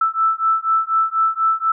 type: beating tone pair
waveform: sine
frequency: 1318.5 / 1322.6 Hz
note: E6 / E6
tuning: 0 / +5 cents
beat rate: 4.1 Hz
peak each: -18 / -18 dBFS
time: 0.01-1.72 s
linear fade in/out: 5 ms
effects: none